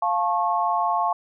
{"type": "chord", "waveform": "sine", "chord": "F augmented", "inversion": "none", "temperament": "just", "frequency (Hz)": [698.5, 873.1, 1091.3], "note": ["F5", "A5", "C#6"], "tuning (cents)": [0, -14, -27], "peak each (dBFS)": -24, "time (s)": [0.02, 1.13], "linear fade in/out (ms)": 5, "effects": []}